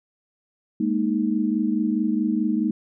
sine chord, Ab suspended second, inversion none, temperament equal with one note detuned, 208.4 / 233.1 / 311.1 Hz, Ab3 / Bb3 / Eb4, +6 / 0 / 0 cents, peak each -24 dBFS, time 0.8-2.71 s, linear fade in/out 5 ms, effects none

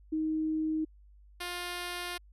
sine / 5% pulse tone pair in turn, 313.7 / 353.3 Hz, D#4 / F4, +14 / +20 cents, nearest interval major second, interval 206 cents, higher second, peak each -28 / -24 dBFS, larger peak second, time 0.12-0.85 / 1.4-2.18 s, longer second, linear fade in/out 10 ms, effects added 50 Hz sine -54 dBFS peak until 2.32 s + resampled to 32000 Hz

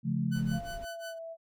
sine chord, Db augmented, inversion none, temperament just, 138.59 / 173.24 / 216.5 Hz, Db3 / F3 / A3, 0 / -14 / -28 cents, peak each -32 dBFS, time 0.03-0.61 s, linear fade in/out 50 ms
sawtooth tone with tremolo, 1500 Hz, F#6, 23 cents sharp, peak -37 dBFS, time 0.31-1.19 s, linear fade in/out 20 ms, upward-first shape sine, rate 5.6 Hz, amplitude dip 95%
brown noise, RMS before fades -44 dBFS, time 0.35-0.85 s, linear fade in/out 5 ms
sine tone with pitch glide, 690 to 658.8 Hz, F5 to E5, -21 to -1 cents, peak -39 dBFS, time 0.51-1.37 s, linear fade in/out 50 ms, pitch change -80 cents, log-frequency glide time 0.63-1.17 s
effects none

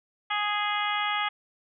harmonic tone, 415.3 Hz, G#4, in tune, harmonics 2 / 3 / 4 / 5 / 6 / 7 / 8, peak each -31 / -30 / -35 / -32 / -38 / -36 / -35 dBFS, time 0.3-1.29 s, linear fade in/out 10 ms, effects none

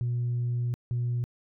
sine tone pair in turn, 121 / 121 Hz, B2 / B2, -35 / -35 cents, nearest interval unison, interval 0 cents, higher neither, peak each -24 dBFS, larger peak neither, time 0.01-0.74 / 0.91-1.24 s, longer first, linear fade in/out 0 ms, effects tanh soft clip ceiling -23 dBFS

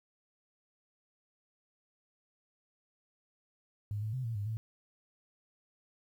sine tone with pitch steps, 103.8 / 108.5 / 129.1 / 114.8 / 102 / 111 Hz, G#2 / A2 / C3 / A#2 / G#2 / A2, 0 / -24 / -23 / -26 / -31 / +16 cents, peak -33 dBFS, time 3.91-4.57 s, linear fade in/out 0 ms, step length 110 ms, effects 11-bit

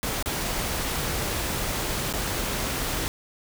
pink noise with dropouts, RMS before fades -28 dBFS, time 0.03-3.08 s, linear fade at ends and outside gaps 0 ms, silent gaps 0.226-0.259 / 2.127-2.137 s, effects none

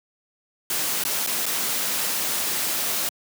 white noise with dropouts, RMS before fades -25 dBFS, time 0.7-3.09 s, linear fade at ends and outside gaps 2 ms, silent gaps 1.038-1.05 / 1.265-1.272 / 1.457-1.463 s, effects high-pass 150 Hz 12 dB/octave

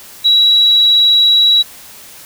sine tone, 3893 Hz, B7, 26 cents flat, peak -6 dBFS, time 0.24-1.63 s, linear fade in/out 20 ms, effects white hiss -36 dBFS RMS until 2.25 s

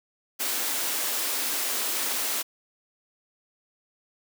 white high-pass noise, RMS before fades -28 dBFS, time 0.39-2.43 s, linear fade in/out 20 ms, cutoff 230 Hz, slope 96 dB/octave, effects none

